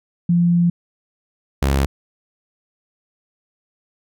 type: tone pair in turn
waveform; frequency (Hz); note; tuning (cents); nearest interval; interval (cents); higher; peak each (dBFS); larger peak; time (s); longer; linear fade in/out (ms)
sine / sawtooth; 172.9 / 68.54; F3 / C#2; -17 / -19; octave + major third; 1602; first; -12 / -11; second; 0.29-0.7 / 1.62-1.86; first; 5
effects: none